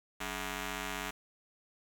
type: ring-modulated tone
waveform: 5% pulse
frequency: 233.1 Hz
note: A#3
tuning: in tune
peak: -22 dBFS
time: 0.2-1.11 s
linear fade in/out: 10 ms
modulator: 514 Hz
effects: 10-bit